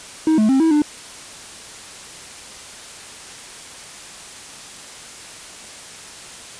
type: tone with pitch steps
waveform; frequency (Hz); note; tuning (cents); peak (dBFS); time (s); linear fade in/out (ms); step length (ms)
triangle; 316 / 215.5 / 266.7 / 323.8 / 297.8; D#4 / A3 / C4 / E4 / D4; +27 / -36 / +33 / -31 / +24; -10; 0.27-0.82; 2; 110
effects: white hiss -37 dBFS RMS until 6.59 s + resampled to 22050 Hz

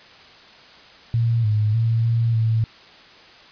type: tone with pitch steps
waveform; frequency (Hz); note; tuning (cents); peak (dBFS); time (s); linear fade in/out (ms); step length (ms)
sine; 116.1 / 106.5 / 114.2 / 115.7 / 112.5; A#2 / G#2 / A#2 / A#2 / A2; -7 / +44 / -35 / -13 / +39; -16; 1.14-2.64; 0; 300
effects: white hiss -46 dBFS RMS until 3.51 s + resampled to 11025 Hz

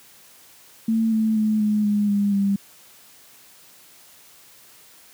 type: tone with pitch steps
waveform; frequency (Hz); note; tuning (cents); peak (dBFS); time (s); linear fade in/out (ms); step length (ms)
sine; 224.3 / 219.8 / 215.4 / 211.1 / 206.9 / 202.7 / 198.68; A3 / A3 / A3 / G#3 / G#3 / G#3 / G3; +34 / -2 / -37 / +29 / -6 / -42 / +24; -17; 0.88-2.56; 5; 240
effects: white hiss -50 dBFS RMS until 5.13 s + high-pass 80 Hz 12 dB/octave

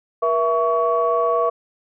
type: tone cluster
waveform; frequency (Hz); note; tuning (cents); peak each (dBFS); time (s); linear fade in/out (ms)
sine; 478 / 662 / 1124; A#4 / E5 / C#6; +43 / +7 / +24; -20; 0.22-1.5; 10
effects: tanh soft clip ceiling -6 dBFS

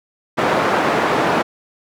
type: band-pass noise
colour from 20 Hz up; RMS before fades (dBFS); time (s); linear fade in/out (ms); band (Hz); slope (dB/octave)
white; -17; 0.37-1.43; 20; 180 to 1100; 12
effects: none

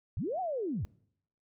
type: linear two-way sweep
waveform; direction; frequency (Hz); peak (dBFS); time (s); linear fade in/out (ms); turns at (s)
sine; up then down; 65.41 to 772 to 65.41; -31; 0.17-0.85; 0; 0.4
effects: noise-tail reverb RT60 0.7 s tail -24 dB re dry

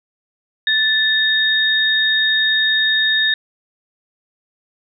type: tone pair together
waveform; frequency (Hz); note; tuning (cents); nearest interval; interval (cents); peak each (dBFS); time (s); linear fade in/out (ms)
sine; 1756 / 3715; A6 / A#7; -4 / -7; octave + minor second; 1297; -16; 0.67-3.34; 2
effects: none

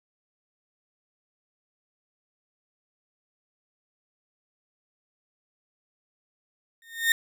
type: tone with exponential growth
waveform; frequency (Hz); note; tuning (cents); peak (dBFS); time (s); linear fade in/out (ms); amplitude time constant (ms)
35% pulse; 1835; A#6; -28; -14; 6.82-7.12; 1; 64
effects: none

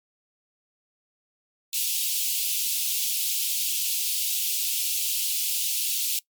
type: high-pass noise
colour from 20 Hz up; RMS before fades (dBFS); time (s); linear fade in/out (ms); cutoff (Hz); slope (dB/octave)
white; -26; 1.73-6.19; 2; 2600; 48
effects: noise-tail reverb RT60 0.1 s tail -21 dB re dry + MP3 96 kbps

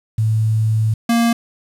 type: tone pair in turn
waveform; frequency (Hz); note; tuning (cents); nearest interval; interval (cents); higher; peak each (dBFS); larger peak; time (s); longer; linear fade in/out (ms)
sine / square; 110 / 233.1; A2 / A#3; 0 / 0; octave + minor second; 1300; second; -13; neither; 0.18-0.94 / 1.09-1.33; first; 5
effects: resampled to 32000 Hz + 7-bit

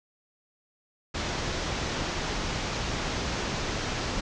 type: low-pass noise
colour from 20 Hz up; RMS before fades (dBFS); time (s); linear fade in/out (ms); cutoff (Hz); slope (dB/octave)
pink; -31; 1.14-4.21; 10; 6700; 48
effects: none

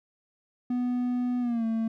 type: tone with pitch glide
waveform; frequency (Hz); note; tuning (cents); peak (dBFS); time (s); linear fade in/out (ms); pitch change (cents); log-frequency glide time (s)
triangle; 246.9 to 225.1; B3 to A3; 0 to +40; -23; 0.7-1.88; 5; -160; 1.4-1.65
effects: none

